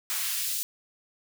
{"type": "noise with high-pass filter sweep", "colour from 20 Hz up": "white", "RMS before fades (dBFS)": -30, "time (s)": [0.1, 0.63], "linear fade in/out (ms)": 0, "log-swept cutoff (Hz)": [990, 4600], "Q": 0.81, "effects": []}